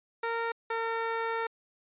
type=tone pair in turn; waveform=15% pulse; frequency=461 / 455.4 Hz; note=A#4 / A#4; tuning=-19 / -40 cents; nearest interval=unison; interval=21 cents; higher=first; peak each=-23 dBFS; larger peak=neither; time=0.23-0.52 / 0.7-1.47 s; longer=second; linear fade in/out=5 ms; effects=resampled to 8000 Hz